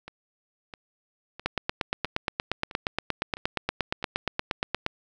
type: two click trains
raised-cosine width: 0.3 ms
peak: -24 / -9 dBFS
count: 7 / 30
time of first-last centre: 0.08-4.027 / 1.46-4.864 s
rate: 1.52 / 8.52 Hz
effects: none